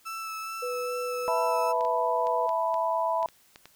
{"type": "tone with vibrato", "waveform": "35% pulse", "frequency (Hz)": 1318, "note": "E6", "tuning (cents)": -1, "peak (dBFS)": -32, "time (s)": [0.05, 1.73], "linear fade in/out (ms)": 20, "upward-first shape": "sine", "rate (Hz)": 2.4, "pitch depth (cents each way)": 15}
{"type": "tone", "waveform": "sine", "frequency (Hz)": 493.9, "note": "B4", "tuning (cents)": 0, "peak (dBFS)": -30, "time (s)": [0.62, 2.47], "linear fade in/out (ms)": 10}
{"type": "chord", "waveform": "sine", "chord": "E suspended fourth", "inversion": "none", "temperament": "equal", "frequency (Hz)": [659.3, 880, 987.8], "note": ["E5", "A5", "B5"], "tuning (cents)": [0, 0, 0], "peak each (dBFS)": [-28, -32, -27], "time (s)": [1.28, 3.26], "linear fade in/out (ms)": 0}
{"type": "clicks", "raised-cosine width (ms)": 0.2, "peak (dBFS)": -27, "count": 9, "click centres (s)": [1.809, 1.85, 2.27, 2.492, 2.742, 3.229, 3.287, 3.559, 3.656]}
{"effects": ["white hiss -61 dBFS RMS until 3.75 s"]}